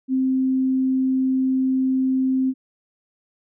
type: tone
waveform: sine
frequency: 261.6 Hz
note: C4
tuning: in tune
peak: -17 dBFS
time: 0.08-2.54 s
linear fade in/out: 50 ms
effects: none